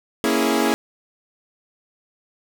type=chord; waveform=sawtooth; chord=A# half-diminished seventh; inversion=none; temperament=equal; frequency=233.1 / 277.2 / 329.6 / 415.3 Hz; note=A#3 / C#4 / E4 / G#4; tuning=0 / 0 / 0 / 0 cents; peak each=-19 dBFS; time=0.24-0.74 s; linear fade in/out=0 ms; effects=none